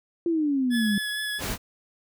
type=exponential sweep; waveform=sine; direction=down; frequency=346.1 to 198.3 Hz; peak=-21 dBFS; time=0.26-0.98 s; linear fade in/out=2 ms
type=tone with vibrato; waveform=25% pulse; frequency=1700 Hz; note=G#6; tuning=40 cents sharp; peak=-24 dBFS; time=0.7-1.42 s; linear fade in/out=50 ms; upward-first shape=triangle; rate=4.4 Hz; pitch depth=18 cents each way
type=noise; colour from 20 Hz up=pink; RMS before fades=-30 dBFS; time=1.38-1.58 s; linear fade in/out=50 ms
effects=none